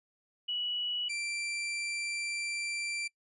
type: tone pair in turn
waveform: sine / sawtooth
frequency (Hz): 2937 / 2352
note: F#7 / D7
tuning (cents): -13 / +2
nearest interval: major third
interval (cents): 385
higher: first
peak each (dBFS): -31 / -30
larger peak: second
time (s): 0.48-1.09 / 1.09-3.08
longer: second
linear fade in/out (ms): 10
effects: noise-tail reverb RT60 0.1 s tail -24 dB re dry + resampled to 24000 Hz